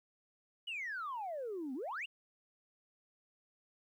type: exponential two-way sweep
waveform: sine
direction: down then up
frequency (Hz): 3000 to 246.9 to 3000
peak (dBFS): -37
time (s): 0.67-2.06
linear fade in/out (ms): 10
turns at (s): 1.74
effects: tanh soft clip ceiling -35 dBFS + 12-bit